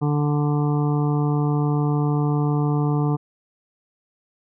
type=harmonic tone; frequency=147.1 Hz; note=D3; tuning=3 cents sharp; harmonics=1 / 2 / 3 / 5 / 6 / 7 / 8; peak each=-19 / -25 / -29 / -33 / -35 / -36 / -37 dBFS; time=0.01-3.17 s; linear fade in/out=20 ms; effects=none